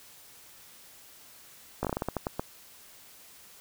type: slowing click train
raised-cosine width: 1 ms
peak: -15 dBFS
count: 11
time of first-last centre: 1.83-2.395 s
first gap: 17 ms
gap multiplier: 1.25
effects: white hiss -53 dBFS RMS until 3.6 s